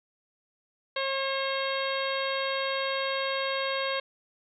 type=harmonic tone; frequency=540 Hz; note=C#5; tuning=45 cents flat; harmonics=1 / 2 / 3 / 4 / 5 / 6 / 7 / 8; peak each=-31 / -34 / -36 / -37 / -38 / -39 / -39 / -40 dBFS; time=0.96-4 s; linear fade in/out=5 ms; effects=none